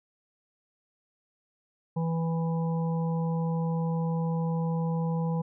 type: harmonic tone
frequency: 164.81 Hz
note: E3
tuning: in tune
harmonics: 1 / 3 / 5 / 6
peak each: -26 / -36 / -40 / -42 dBFS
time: 1.96-5.42 s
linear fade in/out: 10 ms
effects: none